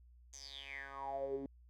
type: tone with band-pass filter sweep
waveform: 10% pulse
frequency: 137.6 Hz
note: C#3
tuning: 12 cents flat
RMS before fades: -44 dBFS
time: 0.33-1.46 s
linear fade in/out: 2 ms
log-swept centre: 6700 to 290 Hz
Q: 9.7
effects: added 60 Hz sine -59 dBFS peak until 1.69 s